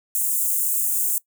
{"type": "high-pass noise", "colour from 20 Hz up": "white", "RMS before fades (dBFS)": -22, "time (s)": [0.15, 1.18], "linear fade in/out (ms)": 0, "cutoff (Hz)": 7200, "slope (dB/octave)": 48, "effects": ["noise-tail reverb RT60 0.1 s tail -21 dB re dry"]}